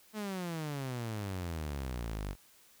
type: exponential sweep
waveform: sawtooth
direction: down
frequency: 219.2 to 46.25 Hz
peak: -32 dBFS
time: 0.13-2.36 s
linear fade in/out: 50 ms
effects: white hiss -62 dBFS RMS until 2.8 s